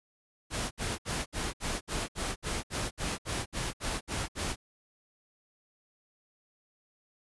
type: noise bursts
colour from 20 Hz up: pink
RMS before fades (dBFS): -33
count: 15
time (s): 0.5-4.56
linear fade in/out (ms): 50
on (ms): 210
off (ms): 65
effects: resampled to 24000 Hz